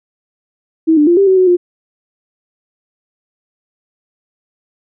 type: tone with pitch steps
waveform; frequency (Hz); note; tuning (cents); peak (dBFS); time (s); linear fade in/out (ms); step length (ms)
sine; 321.7 / 297.1 / 345.9 / 394.5 / 377.9 / 370.3 / 354.2; E4 / D4 / F4 / G4 / F#4 / F#4 / F4; -42 / +20 / -17 / +11 / +37 / +1 / +24; -6; 0.87-1.57; 20; 100
effects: none